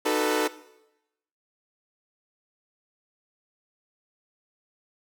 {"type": "chord", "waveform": "sawtooth", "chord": "B dominant seventh", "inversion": "first", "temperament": "equal with one note detuned", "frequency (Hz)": [306.1, 370, 440, 493.9], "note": ["D#4", "F#4", "A4", "B4"], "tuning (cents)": [-28, 0, 0, 0], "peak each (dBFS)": [-24, -27, -22, -25], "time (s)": [0.05, 0.48], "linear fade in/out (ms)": 10, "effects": ["noise-tail reverb RT60 0.9 s tail -17 dB re dry"]}